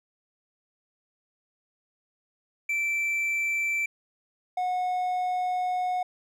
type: tone pair in turn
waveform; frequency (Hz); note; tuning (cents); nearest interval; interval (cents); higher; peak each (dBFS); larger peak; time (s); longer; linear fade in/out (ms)
triangle; 2334 / 729.5; D7 / F#5; -11 / -25; octave + minor sixth; 2014; first; -23 / -23; neither; 2.69-3.86 / 4.57-6.03; second; 5
effects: none